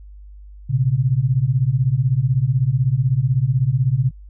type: beating tone pair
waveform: sine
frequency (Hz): 120.2 / 136.2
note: B2 / C#3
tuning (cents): -46 / -30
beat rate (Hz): 16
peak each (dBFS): -18 / -17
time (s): 0.69-4.11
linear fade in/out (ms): 20
effects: added 50 Hz sine -37 dBFS peak until 4.29 s